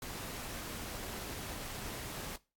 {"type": "noise with amplitude modulation", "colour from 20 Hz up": "pink", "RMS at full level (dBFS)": -42, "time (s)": [0.02, 2.36], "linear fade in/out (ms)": 2, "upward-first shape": "sine", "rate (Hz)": 220, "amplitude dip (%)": 25, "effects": ["noise-tail reverb RT60 0.3 s tail -20 dB re dry", "AAC 64 kbps"]}